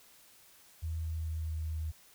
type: tone with pitch steps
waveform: sine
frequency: 80.8 / 80.29 / 79.78 / 79.27 / 78.77 Hz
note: E2 / E2 / D#2 / D#2 / D#2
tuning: -34 / -45 / +44 / +33 / +22 cents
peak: -33 dBFS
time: 0.82-1.92 s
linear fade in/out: 20 ms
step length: 220 ms
effects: white hiss -60 dBFS RMS until 2.14 s